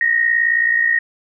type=tone pair together; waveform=sine; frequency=1856.2 / 1915 Hz; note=A#6 / A#6; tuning=-8 / +46 cents; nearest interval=minor second; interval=54 cents; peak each=-14 / -19 dBFS; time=0.01-0.99 s; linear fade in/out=2 ms; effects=none